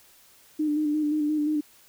sine tone with vibrato, 301.3 Hz, D4, 44 cents sharp, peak -22 dBFS, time 0.59-1.61 s, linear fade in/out 10 ms, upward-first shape square, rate 5.7 Hz, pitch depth 28 cents each way, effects white hiss -56 dBFS RMS until 1.88 s

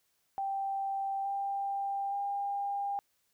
sine tone with pitch steps, 784 / 793.1 / 802.3 Hz, G5 / G5 / G5, 0 / +20 / +40 cents, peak -31 dBFS, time 0.38-2.99 s, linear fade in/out 0 ms, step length 870 ms, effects white hiss -75 dBFS RMS until 3.33 s

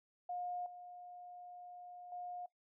sine tone with level steps, 714 Hz, F5, 38 cents sharp, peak -39 / -50 / -43 dBFS, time 0.29-2.46 s, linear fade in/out 5 ms, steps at 0.66 / 2.12 s, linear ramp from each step 2 ms, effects noise-tail reverb RT60 0.1 s tail -19 dB re dry

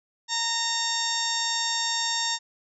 harmonic tone with a mistuned harmonic, 921 Hz, A#5, 21 cents flat, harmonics 1 / 2 / 3 / 4 / 5 / 6 / 7 / 8, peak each -32 / -33 / -42 / -30 / -36 / -30 / -36 / -33 dBFS, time 0.28-2.39 s, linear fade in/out 50 ms, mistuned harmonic 5, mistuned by -18 cents, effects none

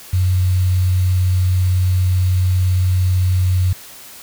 sine tone with quantisation, 91.8 Hz, F#2, 13 cents flat, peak -12 dBFS, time 0.13-3.73 s, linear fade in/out 5 ms, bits 6, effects white hiss -38 dBFS RMS until 4.22 s

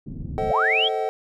white low-pass noise, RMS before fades -32 dBFS, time 0.06-0.52 s, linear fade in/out 5 ms, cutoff 220 Hz, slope 24 dB/octave
triangle chord, A diminished seventh, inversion none, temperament just, 440 / 528 / 633.6 / 760.3 Hz, A4 / C5 / Eb5 / Gb5, 0 / +16 / +31 / +47 cents, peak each -24 / -30 / -28 / -24 dBFS, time 0.38-1.09 s, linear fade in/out 0 ms
sine linear sweep, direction up, 466.2 to 3390 Hz, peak -18 dBFS, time 0.49-0.89 s, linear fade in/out 20 ms
effects none

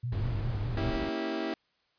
sine tone with vibrato, 110 Hz, A2, in tune, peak -30 dBFS, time 0.03-0.91 s, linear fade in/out 10 ms, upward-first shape sine, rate 4.9 Hz, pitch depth 210 cents each way
brown noise, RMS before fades -35 dBFS, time 0.12-1.09 s, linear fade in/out 5 ms
30% pulse chord, A# diminished seventh, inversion none, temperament equal with one note detuned, 233.1 / 277.2 / 326 / 392 Hz, A#3 / C#4 / E4 / G4, 0 / 0 / -19 / 0 cents, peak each -36 / -36 / -31 / -35 dBFS, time 0.77-1.54 s, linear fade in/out 2 ms
effects white hiss -72 dBFS RMS until 1.98 s + resampled to 11025 Hz

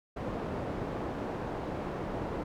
white low-pass noise, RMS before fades -36 dBFS, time 0.16-2.44 s, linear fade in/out 10 ms, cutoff 600 Hz, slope 12 dB/octave, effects none

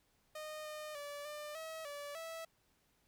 sawtooth tone with pitch steps, 615 / 610 / 578 / 597 / 642 / 577 / 654 Hz, D#5 / D#5 / D5 / D5 / E5 / D5 / E5, -20 / -34 / -28 / +28 / -46 / -31 / -14 cents, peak -40 dBFS, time 0.35-2.45 s, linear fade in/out 5 ms, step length 300 ms, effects pink hiss -75 dBFS RMS until 3.07 s

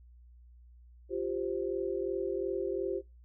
sine chord, F suspended second, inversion none, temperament equal, 349.2 / 392 / 523.3 Hz, F4 / G4 / C5, 0 / 0 / 0 cents, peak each -35 / -34 / -38 dBFS, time 1.09-3.02 s, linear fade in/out 50 ms, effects noise-tail reverb RT60 0.2 s tail -17 dB re dry + added 60 Hz sine -53 dBFS peak until 3.24 s

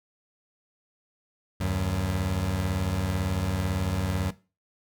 25% pulse beating tone pair, 76 / 94 Hz, D#2 / F#2, -40 / +28 cents, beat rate 18 Hz, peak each -27 / -23 dBFS, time 1.6-4.31 s, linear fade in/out 10 ms, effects noise-tail reverb RT60 0.3 s tail -17 dB re dry

